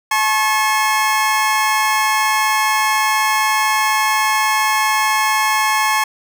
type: tone pair together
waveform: 25% pulse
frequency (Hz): 862.8 / 1087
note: A5 / C#6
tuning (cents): -34 / -34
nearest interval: major third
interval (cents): 400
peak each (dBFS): -13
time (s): 0.11-6.04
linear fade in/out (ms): 5
effects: none